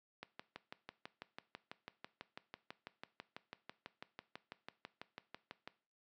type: click train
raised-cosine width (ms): 0.3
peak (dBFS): -30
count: 34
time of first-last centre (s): 0.23-5.676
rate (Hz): 6.06
effects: noise-tail reverb RT60 0.4 s tail -18 dB re dry + high-pass 150 Hz 12 dB/octave